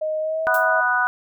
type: tone with pitch glide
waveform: sine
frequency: 622.3 to 644.2 Hz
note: D#5 to E5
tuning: 0 to -40 cents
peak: -21 dBFS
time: 0.01-0.81 s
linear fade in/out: 10 ms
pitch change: +60 cents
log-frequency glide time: 0.2-0.44 s
type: harmonic tone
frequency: 246.9 Hz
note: B3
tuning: in tune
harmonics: 3 / 4 / 5 / 6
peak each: -25 / -24 / -25 / -19 dBFS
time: 0.47-1.07 s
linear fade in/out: 0 ms
type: noise with exponential decay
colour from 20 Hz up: violet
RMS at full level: -28 dBFS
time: 0.54-0.7 s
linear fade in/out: 2 ms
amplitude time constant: 34 ms
effects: none